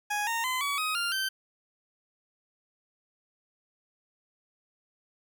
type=tone with pitch steps; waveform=20% pulse; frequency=830.6 / 921.6 / 1022.6 / 1134.6 / 1259 / 1396.9 / 1550 Hz; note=G#5 / A#5 / C6 / C#6 / D#6 / F6 / G6; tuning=0 / -20 / -40 / +40 / +20 / 0 / -20 cents; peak=-23 dBFS; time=0.1-1.29 s; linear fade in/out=10 ms; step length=170 ms; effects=10-bit